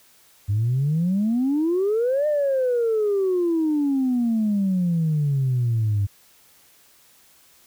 sine exponential two-way sweep, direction up then down, 98 to 609 to 98 Hz, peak -17 dBFS, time 0.48-6.07 s, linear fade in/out 20 ms, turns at 2.27 s, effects tanh soft clip ceiling -15 dBFS + white hiss -55 dBFS RMS until 7.66 s

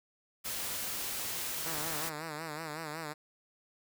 white noise, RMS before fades -37 dBFS, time 0.44-2.1 s, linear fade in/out 20 ms
5% pulse tone with vibrato, 156.4 Hz, D#3, 9 cents sharp, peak -27 dBFS, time 1.65-3.14 s, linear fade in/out 20 ms, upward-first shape sine, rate 5.4 Hz, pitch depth 95 cents each way
effects none

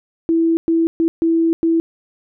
sine tone bursts at uneven times, 329.6 Hz, E4, in tune, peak -12 dBFS, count 5, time 0.29-0.57 / 0.68-0.87 / 1-1.08 / 1.22-1.53 / 1.63-1.8 s, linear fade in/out 0 ms, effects none

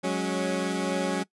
20% pulse chord, F# suspended second, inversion none, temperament equal with one note detuned, 184.14 / 207.7 / 277.2 Hz, F#3 / G#3 / C#4, -8 / 0 / 0 cents, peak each -24 / -28 / -25 dBFS, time 0.03-1.24 s, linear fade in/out 20 ms, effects noise-tail reverb RT60 0.1 s tail -21 dB re dry + resampled to 24000 Hz

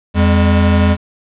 square tone pair together, 85.4 / 203.1 Hz, F2 / G#3, -38 / -38 cents, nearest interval octave + minor third, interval 1500 cents, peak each -11 / -14 dBFS, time 0.14-0.97 s, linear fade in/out 50 ms, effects resampled to 8000 Hz + 7-bit

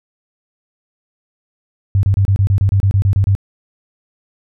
sine tone bursts, 98.2 Hz, G2, 4 cents sharp, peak -9 dBFS, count 13, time 1.95-3.351 s, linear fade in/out 0 ms, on 81 ms, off 29 ms, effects none

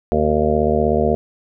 harmonic tone, 76.3 Hz, D#2, 33 cents flat, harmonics 1 / 2 / 3 / 5 / 6 / 7 / 8 / 9, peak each -23 / -26 / -21 / -21 / -20 / -26 / -23 / -22 dBFS, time 0.12-1.15 s, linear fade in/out 0 ms, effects none

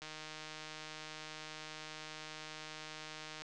click train, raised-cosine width 0.2 ms, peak -29 dBFS, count 528, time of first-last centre 0.02-3.42 s, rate 155 Hz, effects resampled to 24000 Hz

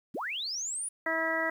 sine linear sweep, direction up, 122 to 9900 Hz, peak -32 dBFS, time 0.14-0.89 s, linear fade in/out 10 ms
harmonic tone, 324.3 Hz, E4, 28 cents flat, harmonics 1 / 2 / 3 / 4 / 5 / 6, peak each -38 / -33 / -38 / -37 / -35 / -31 dBFS, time 1.06-1.5 s, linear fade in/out 5 ms
effects 10-bit

